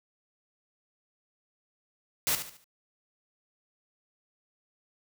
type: noise with echo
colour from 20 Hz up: white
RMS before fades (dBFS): -27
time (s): 2.27-2.35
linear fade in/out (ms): 0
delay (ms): 73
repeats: 4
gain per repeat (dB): -9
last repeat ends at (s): 2.642
effects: none